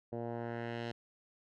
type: tone with low-pass filter sweep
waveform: 10% pulse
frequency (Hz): 117.4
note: A#2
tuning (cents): +13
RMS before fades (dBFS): -40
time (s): 0.12-0.92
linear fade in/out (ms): 10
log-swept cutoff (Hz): 570 to 4100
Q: 1.3
effects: none